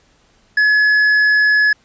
triangle tone with tanh clipping, 1700 Hz, G#6, 40 cents sharp, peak -11 dBFS, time 0.57-1.73 s, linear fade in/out 5 ms, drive 10 dB, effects pink hiss -55 dBFS RMS until 1.84 s + resampled to 16000 Hz

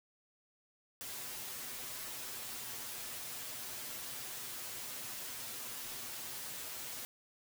white noise with comb filter, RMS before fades -44 dBFS, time 1.01-7.05 s, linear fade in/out 0 ms, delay 8 ms, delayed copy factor +1, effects none

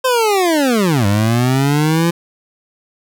25% pulse linear two-way sweep, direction down then up, 525 to 98 to 172.1 Hz, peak -8 dBFS, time 0.04-2.11 s, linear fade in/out 10 ms, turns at 1.06 s, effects none

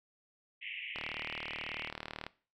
pink band-pass noise, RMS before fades -43 dBFS, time 0.61-1.9 s, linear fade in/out 20 ms, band 2000 to 3000 Hz, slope 96 dB/octave
click train, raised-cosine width 0.3 ms, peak -23 dBFS, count 51, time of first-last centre 0.96-2.265 s, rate 38.3 Hz
effects noise-tail reverb RT60 0.4 s tail -20 dB re dry

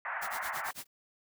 white band-pass noise, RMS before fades -37 dBFS, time 0.05-0.71 s, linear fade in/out 2 ms, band 670 to 2000 Hz, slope 48 dB/octave
white noise with tremolo, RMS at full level -41 dBFS, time 0.21-0.87 s, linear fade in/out 20 ms, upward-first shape sine, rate 9 Hz, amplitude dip 100%
effects none

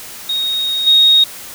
sine tone with level steps, 3744 Hz, A#7, 7 cents sharp, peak -15 / -6 dBFS, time 0.29-1.24 s, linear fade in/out 5 ms, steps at 0.86 s, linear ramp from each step 20 ms, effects white hiss -32 dBFS RMS until 1.54 s

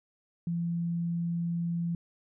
sine tone, 170.1 Hz, F3, 45 cents flat, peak -28 dBFS, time 0.47-1.95 s, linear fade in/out 2 ms, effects none

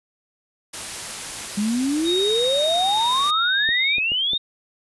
white noise, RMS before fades -31 dBFS, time 0.73-3.31 s, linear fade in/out 10 ms
sine exponential sweep, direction up, 200 to 3753 Hz, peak -19 dBFS, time 1.57-4.38 s, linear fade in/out 10 ms
sine tone with pitch glide, 3743 to 3713 Hz, A#7 to A#7, +6 to -8 cents, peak -21 dBFS, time 2.04-4 s, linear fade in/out 50 ms, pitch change -14 cents, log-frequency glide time 2.25-2.89 s
clicks, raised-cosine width 2 ms, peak -22 dBFS, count 4, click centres 3.69 / 3.983 / 4.119 / 4.334 s
effects resampled to 24000 Hz

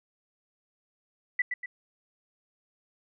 sine tone with echo, 1975.5 Hz, B6, in tune, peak -22 dBFS, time 1.39-1.42 s, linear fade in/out 5 ms, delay 120 ms, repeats 2, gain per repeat -6 dB, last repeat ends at 1.66 s, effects none

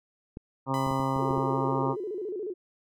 clicks, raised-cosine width 3 ms, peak -25 dBFS, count 7, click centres 0.371 / 0.868 / 0.912 / 1 / 1.163 / 1.309 / 1.379 s
harmonic tone, 134.2 Hz, C3, 44 cents sharp, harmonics 1 / 2 / 3 / 4 / 5 / 6 / 7 / 8 / 9, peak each -31 / -31 / -39 / -35 / -41 / -36 / -32 / -36 / -36 dBFS, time 0.66-1.96 s, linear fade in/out 50 ms
sawtooth tone with exponential decay, 1000 Hz, B5, 21 cents sharp, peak -32 dBFS, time 0.74-2.31 s, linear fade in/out 0 ms, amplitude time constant 340 ms
sine tone with vibrato, 393.1 Hz, G4, 5 cents sharp, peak -31 dBFS, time 1.18-2.54 s, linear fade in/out 20 ms, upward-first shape square, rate 14 Hz, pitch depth 150 cents each way
effects none

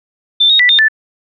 sine tone with pitch steps, 3555 / 3746 / 1969 / 3637 / 1757 Hz, A7 / A#7 / B6 / A#7 / A6, +17 / +8 / -6 / -43 / -3 cents, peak -6 dBFS, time 0.4-0.885 s, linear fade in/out 10 ms, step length 97 ms, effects none

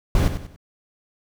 brown noise with echo, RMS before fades -17 dBFS, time 0.15-0.28 s, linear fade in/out 2 ms, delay 94 ms, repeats 3, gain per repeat -9 dB, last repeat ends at 0.562 s, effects none

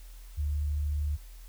sine tone with pitch glide, 73.42 to 73.85 Hz, D2 to D2, 0 to +10 cents, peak -27 dBFS, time 0.37-1.17 s, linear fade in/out 20 ms, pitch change +10 cents, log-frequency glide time 0.51-0.68 s, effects added 41 Hz sine -44 dBFS peak until 1.48 s + white hiss -58 dBFS RMS until 1.48 s

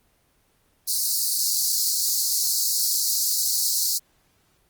pink high-pass noise, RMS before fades -23 dBFS, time 0.87-3.99 s, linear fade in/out 20 ms, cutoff 4200 Hz, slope 96 dB/octave, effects pink hiss -64 dBFS RMS until 4.69 s + Opus 24 kbps

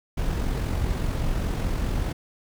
brown noise with amplitude modulation, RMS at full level -24 dBFS, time 0.17-2.13 s, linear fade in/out 10 ms, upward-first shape sine, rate 44.9 Hz, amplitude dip 35%, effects none

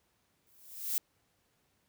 violet noise with exponential growth, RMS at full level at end -29 dBFS, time 0.47-0.98 s, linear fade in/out 1 ms, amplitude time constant 110 ms, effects pink hiss -74 dBFS RMS until 1.88 s + high-pass 60 Hz 12 dB/octave

